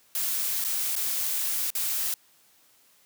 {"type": "noise with dropouts", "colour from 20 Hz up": "blue", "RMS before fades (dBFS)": -28, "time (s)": [0.15, 2.14], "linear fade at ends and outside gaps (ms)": 2, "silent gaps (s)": [[0.642, 0.647], [0.955, 0.962], [1.704, 1.751]], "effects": ["white hiss -61 dBFS RMS until 3.05 s", "high-pass 100 Hz 12 dB/octave"]}